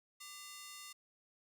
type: ring-modulated tone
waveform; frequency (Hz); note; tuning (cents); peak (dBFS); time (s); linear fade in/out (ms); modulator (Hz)
10% pulse; 1600; G6; +35; -37; 0.2-0.93; 10; 425
effects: none